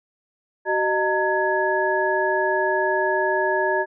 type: tone cluster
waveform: sine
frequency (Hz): 377.5 / 615 / 913 / 1679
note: F#4 / D#5 / A#5 / G#6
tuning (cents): +35 / -20 / -36 / +18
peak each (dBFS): -24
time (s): 0.65-3.86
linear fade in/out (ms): 50
effects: none